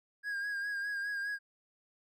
triangle tone with vibrato, 1633 Hz, G#6, 30 cents flat, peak -32 dBFS, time 0.23-1.39 s, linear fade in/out 50 ms, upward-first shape sine, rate 4.9 Hz, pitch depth 38 cents each way, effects none

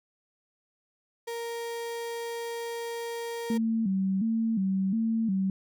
35% pulse tone, 466.2 Hz, A#4, in tune, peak -31 dBFS, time 1.27-3.58 s, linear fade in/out 10 ms
sine tone with vibrato, 207.7 Hz, G#3, in tune, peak -24 dBFS, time 3.5-5.5 s, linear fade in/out 2 ms, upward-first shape square, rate 1.4 Hz, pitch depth 140 cents each way
effects none

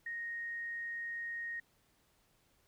sine tone, 1864.7 Hz, A#6, in tune, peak -38 dBFS, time 0.06-1.6 s, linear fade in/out 5 ms, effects pink hiss -72 dBFS RMS until 2.67 s

